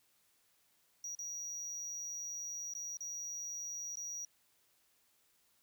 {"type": "tone with dropouts", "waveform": "triangle", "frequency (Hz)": 5770, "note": "F#8", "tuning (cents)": -44, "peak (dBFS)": -39, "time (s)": [1.04, 4.25], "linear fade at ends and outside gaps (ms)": 2, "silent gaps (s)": [[1.151, 1.189], [2.737, 2.75], [2.971, 3.006], [3.956, 3.97]], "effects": ["white hiss -73 dBFS RMS until 5.62 s"]}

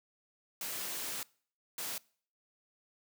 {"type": "noise bursts at uneven times", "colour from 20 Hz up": "white", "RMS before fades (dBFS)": -39, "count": 2, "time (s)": [[0.61, 1.23], [1.78, 1.98]], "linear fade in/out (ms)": 2, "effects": ["noise-tail reverb RT60 0.5 s tail -24 dB re dry", "high-pass 150 Hz 12 dB/octave"]}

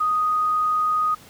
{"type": "tone", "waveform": "sine", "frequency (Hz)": 1244.5, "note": "D#6", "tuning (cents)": 0, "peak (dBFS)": -18, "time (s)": [0, 1.15], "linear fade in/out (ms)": 10, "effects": ["pink hiss -47 dBFS RMS until 1.29 s", "high-pass 60 Hz 12 dB/octave"]}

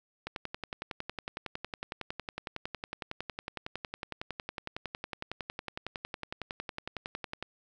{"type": "click train", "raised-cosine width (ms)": 0.3, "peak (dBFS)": -20, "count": 79, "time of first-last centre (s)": [0.27, 7.426], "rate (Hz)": 10.9, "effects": []}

